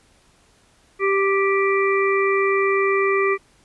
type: harmonic tone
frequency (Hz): 392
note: G4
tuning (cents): 0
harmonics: 1 / 3 / 5 / 6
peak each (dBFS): -18 / -23 / -25 / -26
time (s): 0.99-3.38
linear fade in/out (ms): 50
effects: pink hiss -57 dBFS RMS until 3.64 s + resampled to 24000 Hz